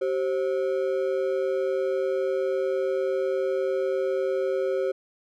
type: ring-modulated tone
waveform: triangle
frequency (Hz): 458.2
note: A#4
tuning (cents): -30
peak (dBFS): -18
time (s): 0.01-4.92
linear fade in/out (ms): 10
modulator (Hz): 74.2
effects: none

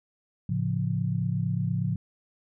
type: chord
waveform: sine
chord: A augmented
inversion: none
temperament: equal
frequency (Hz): 110 / 138.59 / 174.61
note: A2 / C#3 / E#3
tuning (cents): 0 / 0 / 0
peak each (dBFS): -29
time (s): 0.49-1.96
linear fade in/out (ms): 5
effects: none

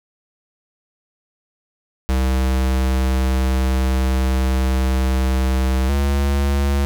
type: tone pair in turn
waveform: square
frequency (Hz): 65 / 69.99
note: C2 / C#2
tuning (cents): -11 / +17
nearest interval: minor second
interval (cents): 128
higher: second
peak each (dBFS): -16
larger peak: neither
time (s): 2.09-5.89 / 5.89-6.85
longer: first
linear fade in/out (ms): 0
effects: none

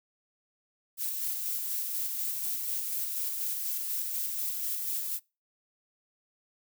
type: noise with tremolo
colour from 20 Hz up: violet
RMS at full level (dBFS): -32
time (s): 0.97-5.2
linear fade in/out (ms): 50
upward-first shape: square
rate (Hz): 4.1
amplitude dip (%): 25
effects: noise-tail reverb RT60 0.3 s tail -26 dB re dry

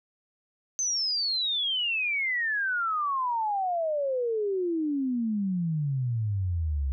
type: exponential sweep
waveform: sine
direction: down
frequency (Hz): 6272 to 65.41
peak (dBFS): -25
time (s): 0.79-6.92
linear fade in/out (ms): 0
effects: none

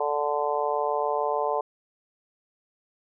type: harmonic tone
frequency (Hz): 146.83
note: D3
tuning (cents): 0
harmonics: 3 / 4 / 5 / 6 / 7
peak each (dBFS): -29 / -29 / -30 / -30 / -31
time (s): 0-1.61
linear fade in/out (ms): 5
effects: none

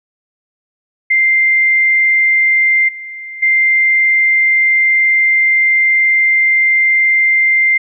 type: tone with level steps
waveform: sine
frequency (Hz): 2093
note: C7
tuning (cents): 0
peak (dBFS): -8 / -25 / -8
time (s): 1.1-7.78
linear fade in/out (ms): 10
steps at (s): 2.88 / 3.42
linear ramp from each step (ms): 10
effects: none

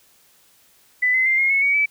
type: tone with pitch steps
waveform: sine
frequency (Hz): 1997 / 2045 / 2094 / 2144 / 2195 / 2248 / 2302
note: B6 / C7 / C7 / C7 / C#7 / C#7 / D7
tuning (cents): +19 / -40 / +1 / +42 / -18 / +24 / -35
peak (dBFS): -15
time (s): 1.02-1.86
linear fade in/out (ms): 10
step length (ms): 120
effects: white hiss -56 dBFS RMS until 1.9 s

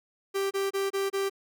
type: tone bursts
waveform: 45% pulse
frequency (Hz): 392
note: G4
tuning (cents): 0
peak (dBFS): -26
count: 5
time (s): 0.34-1.298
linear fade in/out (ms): 20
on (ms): 170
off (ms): 27
effects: none

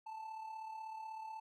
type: tone with amplitude modulation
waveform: triangle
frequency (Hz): 880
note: A5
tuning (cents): 0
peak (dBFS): -40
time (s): 0.06-1.4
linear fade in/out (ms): 10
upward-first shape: sine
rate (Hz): 36.2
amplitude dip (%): 50
effects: none

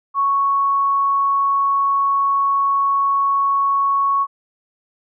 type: tone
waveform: sine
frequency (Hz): 1108.7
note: C#6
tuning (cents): 0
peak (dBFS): -14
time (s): 0.14-4.27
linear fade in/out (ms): 50
effects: none

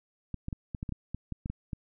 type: clicks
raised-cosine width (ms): 5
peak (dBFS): -22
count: 12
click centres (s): 0.343 / 0.484 / 0.528 / 0.748 / 0.829 / 0.892 / 0.923 / 1.146 / 1.323 / 1.459 / 1.5 / 1.732
effects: none

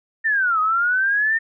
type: linear two-way sweep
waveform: sine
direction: down then up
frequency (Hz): 1826 to 1244.5 to 1826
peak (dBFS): -16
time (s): 0.24-1.39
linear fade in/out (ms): 20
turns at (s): 0.6
effects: none

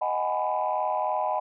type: chord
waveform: sine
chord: G# minor seventh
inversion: second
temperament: just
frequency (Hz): 623 / 747.5 / 830.6 / 996.7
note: D#5 / F#5 / G#5 / B5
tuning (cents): +2 / +17 / 0 / +16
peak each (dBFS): -29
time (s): 0.01-1.4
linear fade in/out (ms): 10
effects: tanh soft clip ceiling -16 dBFS

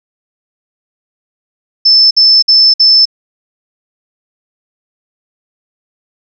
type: tone bursts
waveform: sine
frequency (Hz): 5274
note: E8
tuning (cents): 0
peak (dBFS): -3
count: 4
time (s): 1.85-3.055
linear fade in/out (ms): 10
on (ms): 260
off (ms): 55
effects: none

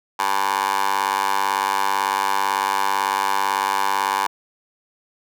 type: tone with high-pass filter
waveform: 15% pulse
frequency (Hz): 98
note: G2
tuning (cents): 0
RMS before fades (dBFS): -21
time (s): 0.19-4.27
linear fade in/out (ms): 5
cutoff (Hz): 920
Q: 3.2
effects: none

